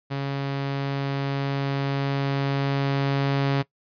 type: tone with level ramp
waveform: sawtooth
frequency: 138.59 Hz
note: C#3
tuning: in tune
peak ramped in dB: -22 to -16 dBFS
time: 0.1-3.63 s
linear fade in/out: 20 ms
effects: noise-tail reverb RT60 0.1 s tail -19 dB re dry + resampled to 11025 Hz